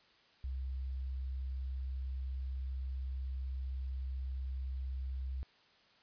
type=tone; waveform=sine; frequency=65.41 Hz; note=C2; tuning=in tune; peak=-36 dBFS; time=0.44-5.43 s; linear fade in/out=0 ms; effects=white hiss -66 dBFS RMS until 6.02 s + resampled to 11025 Hz